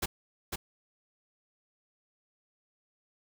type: noise with echo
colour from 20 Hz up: pink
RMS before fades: -31 dBFS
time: 0.02-0.06 s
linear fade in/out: 10 ms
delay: 500 ms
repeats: 1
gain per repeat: -4 dB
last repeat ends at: 0.56 s
effects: none